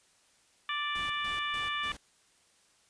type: harmonic tone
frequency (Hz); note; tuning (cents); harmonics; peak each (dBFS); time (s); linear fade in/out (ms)
587.3; D5; 0; 2 / 3 / 4 / 5 / 6; -35 / -37 / -38 / -39 / -40; 0.69-1.92; 2
type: noise with tremolo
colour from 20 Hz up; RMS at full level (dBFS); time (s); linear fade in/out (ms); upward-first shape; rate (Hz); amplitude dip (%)
pink; -47; 0.95-1.97; 5; square; 3.4; 80
effects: white hiss -66 dBFS RMS until 2.89 s + resampled to 22050 Hz